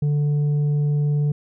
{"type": "tone with tanh clipping", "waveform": "sine", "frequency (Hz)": 146.83, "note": "D3", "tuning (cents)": 0, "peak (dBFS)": -18, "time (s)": [0.02, 1.32], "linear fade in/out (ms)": 5, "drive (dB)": 4, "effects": []}